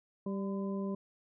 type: harmonic tone with a mistuned harmonic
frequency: 196 Hz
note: G3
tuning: in tune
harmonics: 1 / 2 / 3 / 5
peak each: -34 / -40 / -45 / -48 dBFS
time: 0.26-0.95 s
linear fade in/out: 5 ms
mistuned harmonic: 5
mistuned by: +59 cents
effects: none